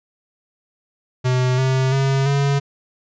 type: tone with pitch steps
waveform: square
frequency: 127.1 / 131.35 / 135.75 / 140.3 Hz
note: C3 / C3 / C#3 / C#3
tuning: -50 / +7 / -36 / +21 cents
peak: -16 dBFS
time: 1.24-2.6 s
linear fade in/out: 20 ms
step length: 340 ms
effects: resampled to 16000 Hz